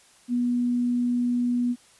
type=tone; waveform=sine; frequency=243.5 Hz; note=B3; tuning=24 cents flat; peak=-21 dBFS; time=0.28-1.76 s; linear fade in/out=50 ms; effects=white hiss -56 dBFS RMS until 1.99 s + resampled to 24000 Hz